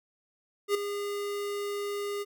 square tone with ADSR envelope, 407.1 Hz, G#4, 35 cents flat, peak -22 dBFS, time 0.68-2.25 s, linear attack 67 ms, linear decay 7 ms, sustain -10 dB, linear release 33 ms, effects none

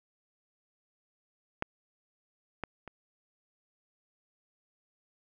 clicks, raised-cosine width 0.5 ms, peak -15 / -19 / -28 dBFS, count 3, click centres 1.624 / 2.637 / 2.877 s, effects none

